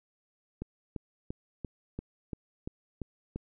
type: click train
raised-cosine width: 3 ms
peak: -23 dBFS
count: 9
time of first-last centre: 0.62-3.36 s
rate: 2.92 Hz
effects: none